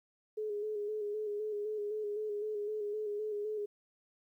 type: tone with vibrato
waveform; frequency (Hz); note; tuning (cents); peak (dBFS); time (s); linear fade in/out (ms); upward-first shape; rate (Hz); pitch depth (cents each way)
sine; 420.9; G#4; +23; -34; 0.37-3.66; 10; square; 3.9; 33
effects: 12-bit

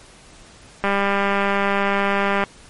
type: click train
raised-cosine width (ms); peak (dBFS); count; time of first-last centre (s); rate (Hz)
0.5; -5; 319; 0.84-2.438; 199
effects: pink hiss -46 dBFS RMS until 2.69 s + MP3 48 kbps

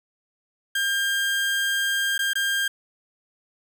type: tone with dropouts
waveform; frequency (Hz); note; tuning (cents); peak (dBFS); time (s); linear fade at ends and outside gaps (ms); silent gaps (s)
30% pulse; 1600; G6; +35; -19; 0.75-2.68; 5; 2.18-2.19 / 2.334-2.354
effects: none

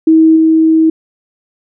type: tone with level steps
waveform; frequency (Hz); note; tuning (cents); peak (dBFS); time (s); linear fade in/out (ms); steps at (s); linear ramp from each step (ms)
sine; 320.3; E4; -50; -3 / -5; 0.07-0.9; 5; 0.36; 5
effects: none

